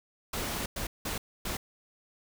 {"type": "noise bursts at uneven times", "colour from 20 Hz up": "pink", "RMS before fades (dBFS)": -34, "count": 4, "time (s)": [[0.33, 0.66], [0.76, 0.87], [1.05, 1.18], [1.45, 1.57]], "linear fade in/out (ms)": 5, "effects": []}